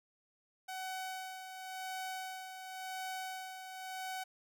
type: tone with tremolo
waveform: sawtooth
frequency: 752 Hz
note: F#5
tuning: 28 cents sharp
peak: -35 dBFS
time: 0.68-4.24 s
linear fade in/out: 10 ms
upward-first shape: sine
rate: 0.93 Hz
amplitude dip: 55%
effects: none

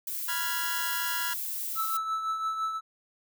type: noise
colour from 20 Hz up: violet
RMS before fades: -34 dBFS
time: 0.07-1.97 s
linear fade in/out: 2 ms
type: chord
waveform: sawtooth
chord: F diminished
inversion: second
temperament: equal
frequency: 987.8 / 1396.9 / 1661.2 Hz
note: Cb6 / F6 / Ab6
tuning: 0 / 0 / 0 cents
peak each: -32 / -31 / -31 dBFS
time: 0.28-1.34 s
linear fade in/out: 10 ms
type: tone with tremolo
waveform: triangle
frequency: 1311 Hz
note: E6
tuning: 10 cents flat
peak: -24 dBFS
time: 1.75-2.81 s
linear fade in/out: 50 ms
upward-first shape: triangle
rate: 5.9 Hz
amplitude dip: 55%
effects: none

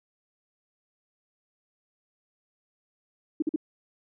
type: tone bursts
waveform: sine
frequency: 311.1 Hz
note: D#4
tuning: in tune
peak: -22 dBFS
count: 3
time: 3.4-3.561 s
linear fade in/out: 5 ms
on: 23 ms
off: 46 ms
effects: none

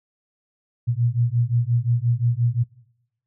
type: beating tone pair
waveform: sine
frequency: 116.54 / 122.24 Hz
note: A#2 / B2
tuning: 0 / -17 cents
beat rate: 5.7 Hz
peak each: -21 dBFS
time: 0.87-2.64 s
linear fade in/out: 20 ms
effects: noise-tail reverb RT60 0.9 s tail -23 dB re dry

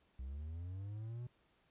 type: linear sweep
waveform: triangle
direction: up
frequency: 62 to 123.9 Hz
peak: -40 dBFS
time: 0.19-1.27 s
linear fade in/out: 5 ms
effects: pink hiss -74 dBFS RMS until 1.7 s + resampled to 8000 Hz

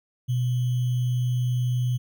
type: tone with sample-and-hold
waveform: sine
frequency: 124.1 Hz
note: B2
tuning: 9 cents sharp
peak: -21 dBFS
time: 0.28-1.98 s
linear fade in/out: 20 ms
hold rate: 3150 Hz
effects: none

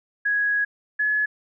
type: tone pair in turn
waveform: sine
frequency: 1664 / 1701.9 Hz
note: G#6 / G#6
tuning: +3 / +42 cents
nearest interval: unison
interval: 39 cents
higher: second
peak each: -19 dBFS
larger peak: neither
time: 0.25-0.65 / 0.99-1.26 s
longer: first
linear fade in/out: 10 ms
effects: none

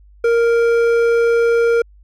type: tone with hard clipping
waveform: triangle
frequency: 466.2 Hz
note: A#4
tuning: in tune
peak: -13 dBFS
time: 0.24-1.82 s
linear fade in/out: 5 ms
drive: 12 dB
effects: added 50 Hz sine -43 dBFS peak until 2.03 s

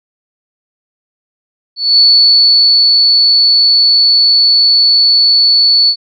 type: tone with ADSR envelope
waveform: sine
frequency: 4443 Hz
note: C#8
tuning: 3 cents sharp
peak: -3 dBFS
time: 1.76-5.96 s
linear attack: 220 ms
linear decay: 910 ms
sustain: -2 dB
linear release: 72 ms
effects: none

